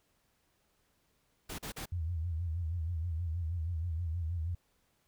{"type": "noise bursts", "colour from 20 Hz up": "pink", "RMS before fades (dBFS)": -41, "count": 3, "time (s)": [1.49, 1.858], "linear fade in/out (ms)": 10, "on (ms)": 96, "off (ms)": 40}
{"type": "tone with vibrato", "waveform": "sine", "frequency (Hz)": 83.5, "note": "E2", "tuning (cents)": 23, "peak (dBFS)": -32, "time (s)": [1.92, 4.55], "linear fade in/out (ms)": 5, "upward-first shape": "sine", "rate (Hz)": 6.3, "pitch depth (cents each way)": 110}
{"effects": ["pink hiss -74 dBFS RMS until 5.07 s"]}